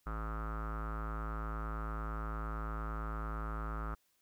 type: tone with low-pass filter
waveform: square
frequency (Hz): 54.4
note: A1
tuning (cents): -19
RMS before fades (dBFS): -39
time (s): 0.06-3.95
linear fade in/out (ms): 10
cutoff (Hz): 1300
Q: 9.5
effects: white hiss -75 dBFS RMS until 4.21 s